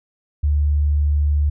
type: tone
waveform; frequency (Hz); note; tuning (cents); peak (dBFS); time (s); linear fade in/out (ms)
sine; 73.42; D2; 0; -14; 0.43-1.5; 10
effects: none